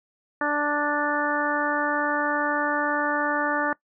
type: harmonic tone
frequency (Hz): 293.7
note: D4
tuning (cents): 0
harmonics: 1 / 2 / 3 / 4 / 5 / 6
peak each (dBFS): -29 / -29 / -29 / -29 / -29 / -29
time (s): 0.41-3.73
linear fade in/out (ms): 2
effects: noise-tail reverb RT60 0.1 s tail -21 dB re dry